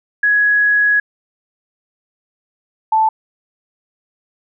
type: tone pair in turn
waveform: sine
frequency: 1673 / 878.6 Hz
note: G#6 / A5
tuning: +12 / -3 cents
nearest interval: major seventh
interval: 1115 cents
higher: first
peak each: -10 dBFS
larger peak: neither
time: 0.23-1 / 2.92-3.09 s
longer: first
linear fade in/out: 5 ms
effects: none